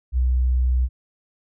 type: tone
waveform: sine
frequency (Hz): 62.8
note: B1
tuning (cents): +30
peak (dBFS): -16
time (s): 0.12-0.89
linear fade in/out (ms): 50
effects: none